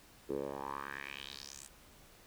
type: tone with band-pass filter sweep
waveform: 10% pulse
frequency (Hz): 69.3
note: C#2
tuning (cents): 0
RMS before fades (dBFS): -43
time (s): 0.29-1.68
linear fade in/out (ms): 10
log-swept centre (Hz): 390 to 8800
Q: 3.6
effects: pink hiss -60 dBFS RMS until 2.26 s